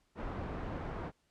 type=low-pass noise; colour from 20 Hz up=pink; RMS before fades=-40 dBFS; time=0.15-1.12 s; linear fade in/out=50 ms; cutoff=1200 Hz; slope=12 dB/octave; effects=pink hiss -75 dBFS RMS until 1.3 s + low-pass 9000 Hz 12 dB/octave